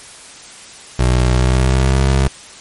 25% pulse tone with pitch glide, 62.1 to 66.94 Hz, B1 to C2, +10 to +40 cents, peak -7 dBFS, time 0.99-2.28 s, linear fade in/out 5 ms, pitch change +130 cents, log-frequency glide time 1.29-2.04 s, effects white hiss -37 dBFS RMS until 2.6 s + MP3 48 kbps

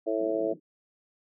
harmonic tone, 110 Hz, A2, in tune, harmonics 3 / 4 / 5 / 6, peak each -31 / -31 / -31 / -31 dBFS, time 0.06-0.54 s, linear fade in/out 20 ms
white band-pass noise, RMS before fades -46 dBFS, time 0.17-0.6 s, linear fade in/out 50 ms, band 160 to 420 Hz, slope 48 dB/octave
effects none

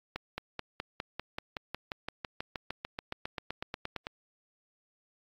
accelerating click train, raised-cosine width 0.3 ms, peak -19 dBFS, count 26, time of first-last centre 0.16-4.069 s, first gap 220 ms, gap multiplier 0.97, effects AAC 32 kbps

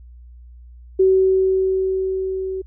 sine tone with level ramp, 379 Hz, F#4, 42 cents sharp, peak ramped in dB -10 to -23 dBFS, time 0.99-2.62 s, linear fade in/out 10 ms, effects added 60 Hz sine -39 dBFS peak until 2.66 s

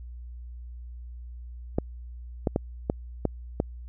clicks, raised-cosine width 2 ms, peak -10 dBFS, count 6, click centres 1.785 / 2.472 / 2.561 / 2.899 / 3.253 / 3.601 s, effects added 60 Hz sine -38 dBFS peak until 3.88 s

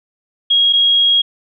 sine tone pair in turn, 3286 / 3286 Hz, G#7 / G#7, -19 / -19 cents, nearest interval unison, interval 0 cents, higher neither, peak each -9 dBFS, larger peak neither, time 0.5-0.73 / 0.73-1.22 s, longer second, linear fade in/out 10 ms, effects none

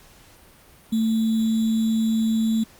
sine tone with sample-and-hold, 222.7 Hz, A3, 21 cents sharp, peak -18 dBFS, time 0.92-2.64 s, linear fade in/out 10 ms, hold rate 3675 Hz, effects pink hiss -51 dBFS RMS until 2.79 s + Opus 48 kbps

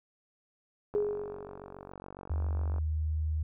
click train, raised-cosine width 1 ms, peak -30 dBFS, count 88, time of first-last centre 0.94-2.783 s, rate 47.2 Hz
sine tone with exponential decay, 415.3 Hz, G#4, in tune, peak -24 dBFS, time 0.95-1.92 s, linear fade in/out 0 ms, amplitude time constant 210 ms
sine tone, 77.78 Hz, D#2, in tune, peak -28 dBFS, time 2.3-3.43 s, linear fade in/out 5 ms
effects none

